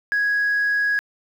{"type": "tone", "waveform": "sine", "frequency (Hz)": 1661.2, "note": "G#6", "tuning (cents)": 0, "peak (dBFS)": -16, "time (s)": [0.12, 0.99], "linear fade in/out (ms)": 0, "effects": ["tanh soft clip ceiling -15 dBFS", "8-bit"]}